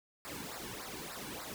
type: noise with flanger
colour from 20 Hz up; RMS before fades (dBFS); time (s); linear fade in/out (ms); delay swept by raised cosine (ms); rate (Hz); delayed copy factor
pink; -44; 0.25-1.54; 0; 0.31 to 1.61; 3.4; -0.85
effects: none